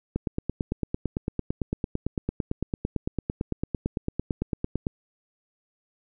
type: click train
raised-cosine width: 3 ms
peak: -13 dBFS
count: 43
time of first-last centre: 0.16-4.869 s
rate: 8.92 Hz
effects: none

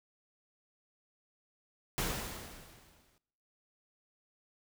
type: noise with exponential decay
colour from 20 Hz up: pink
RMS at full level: -32 dBFS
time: 1.98-3.18 s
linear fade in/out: 0 ms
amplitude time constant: 260 ms
effects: noise-tail reverb RT60 0.9 s tail -22 dB re dry

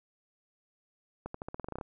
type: accelerating click train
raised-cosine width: 1 ms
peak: -24 dBFS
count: 12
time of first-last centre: 1.26-1.812 s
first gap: 84 ms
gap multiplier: 0.89
effects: none

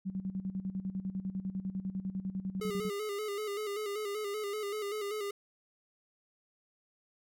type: tone with tremolo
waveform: sine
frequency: 190 Hz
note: F#3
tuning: 46 cents sharp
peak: -32 dBFS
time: 0.05-2.9 s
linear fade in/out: 20 ms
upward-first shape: square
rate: 10 Hz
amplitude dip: 75%
type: tone with vibrato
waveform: square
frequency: 415.3 Hz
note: G#4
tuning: in tune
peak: -35 dBFS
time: 2.61-5.31 s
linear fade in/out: 5 ms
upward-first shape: square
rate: 5.2 Hz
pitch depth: 52 cents each way
effects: none

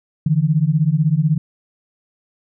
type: beating tone pair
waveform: sine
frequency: 146.83 / 162.83 Hz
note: D3 / E3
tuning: 0 / -21 cents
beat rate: 16 Hz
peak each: -16 dBFS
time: 0.26-1.38 s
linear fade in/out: 5 ms
effects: none

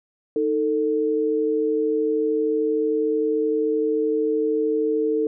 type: tone pair together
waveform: sine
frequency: 311.9 / 445.1 Hz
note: D#4 / A4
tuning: +4 / +20 cents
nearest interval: tritone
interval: 616 cents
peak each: -24 / -20 dBFS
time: 0.36-5.27 s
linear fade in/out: 2 ms
effects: none

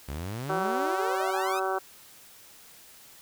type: exponential sweep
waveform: sawtooth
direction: up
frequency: 65.41 to 1318.5 Hz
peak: -29 dBFS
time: 0.08-1.6 s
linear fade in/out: 10 ms
type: harmonic tone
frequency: 190.1 Hz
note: F#3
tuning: 47 cents sharp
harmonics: 2 / 3 / 4 / 5 / 6 / 7 / 8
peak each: -31 / -35 / -31 / -37 / -35 / -36 / -37 dBFS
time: 0.49-1.79 s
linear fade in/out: 10 ms
effects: white hiss -52 dBFS RMS until 3.21 s

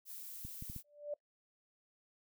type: noise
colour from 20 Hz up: violet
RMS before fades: -48 dBFS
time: 0.05-0.83 s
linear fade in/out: 50 ms
type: clicks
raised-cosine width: 5 ms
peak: -34 dBFS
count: 4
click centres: 0.45 / 0.624 / 0.699 / 0.763 s
type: tone with exponential growth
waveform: sine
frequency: 587.3 Hz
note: D5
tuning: in tune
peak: -34 dBFS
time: 0.84-1.14 s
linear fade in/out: 5 ms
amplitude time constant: 64 ms
effects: noise-tail reverb RT60 0.1 s tail -22 dB re dry

